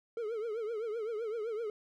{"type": "tone with vibrato", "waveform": "triangle", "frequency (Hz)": 444.8, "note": "A4", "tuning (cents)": 19, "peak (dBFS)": -32, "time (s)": [0.17, 1.7], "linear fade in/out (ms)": 2, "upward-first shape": "triangle", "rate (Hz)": 7.8, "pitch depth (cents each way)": 140, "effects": []}